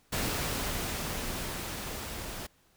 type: noise with level ramp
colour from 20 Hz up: pink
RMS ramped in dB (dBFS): -31 to -40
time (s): 0.12-2.47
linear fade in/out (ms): 10
effects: pink hiss -66 dBFS RMS until 2.76 s